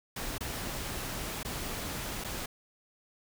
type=noise with dropouts; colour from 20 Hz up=pink; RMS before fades=-37 dBFS; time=0.16-2.46 s; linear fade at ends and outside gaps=5 ms; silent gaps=0.382-0.406 / 1.431-1.448 / 2.24-2.245 s; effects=none